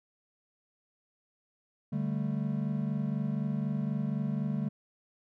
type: chord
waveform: triangle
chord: D suspended fourth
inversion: none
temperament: equal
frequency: 146.83 / 196 / 220 Hz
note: D3 / G3 / A3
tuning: 0 / 0 / 0 cents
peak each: -31 / -32 / -32 dBFS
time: 1.92-4.69 s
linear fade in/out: 10 ms
effects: none